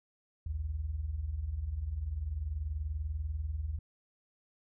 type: tone pair together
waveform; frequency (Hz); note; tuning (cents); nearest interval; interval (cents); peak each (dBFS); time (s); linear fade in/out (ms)
sine; 57.72 / 78.1; A#1 / D#2; -16 / +7; perfect fourth; 523; -39 / -34; 0.46-3.79; 5
effects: none